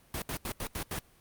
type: noise bursts at uneven times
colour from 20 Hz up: pink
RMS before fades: -35 dBFS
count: 6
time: 0.14-0.22 / 0.29-0.37 / 0.45-0.52 / 0.6-0.67 / 0.75-0.83 / 0.91-0.99 s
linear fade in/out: 2 ms
effects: pink hiss -62 dBFS RMS until 1.2 s + Opus 32 kbps